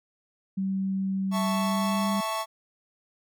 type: tone with pitch glide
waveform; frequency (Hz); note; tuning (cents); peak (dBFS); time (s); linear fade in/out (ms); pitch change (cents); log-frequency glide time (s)
sine; 192.4 to 199.53; G3 to G3; -32 to +31; -25; 0.57-2.21; 10; +63; 1.42-2.09
type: chord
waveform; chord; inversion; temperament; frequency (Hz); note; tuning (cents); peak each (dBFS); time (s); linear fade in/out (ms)
45% pulse; A major; second; equal; 659.3 / 880 / 1108.7; E5 / A5 / C#6; 0 / 0 / 0; -33 / -33 / -31; 1.31-2.46; 50
effects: none